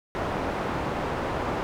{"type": "low-pass noise", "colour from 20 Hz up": "white", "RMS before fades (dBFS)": -29, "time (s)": [0.15, 1.63], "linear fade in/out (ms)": 0, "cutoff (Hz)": 900, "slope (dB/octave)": 12, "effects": []}